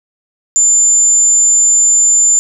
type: tone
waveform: sine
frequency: 7140 Hz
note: A8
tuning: 24 cents sharp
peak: -6 dBFS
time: 0.56-2.39 s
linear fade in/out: 0 ms
effects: 8-bit